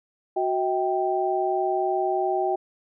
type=tone cluster; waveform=sine; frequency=370.8 / 640 / 783 Hz; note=F#4 / D#5 / G5; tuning=+4 / +49 / -2 cents; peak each=-25 / -28 / -25 dBFS; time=0.36-2.56 s; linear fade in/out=10 ms; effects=none